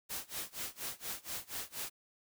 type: noise with tremolo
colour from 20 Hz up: white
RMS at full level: -39 dBFS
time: 0.09-1.9 s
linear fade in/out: 20 ms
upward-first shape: sine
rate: 4.2 Hz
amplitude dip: 95%
effects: none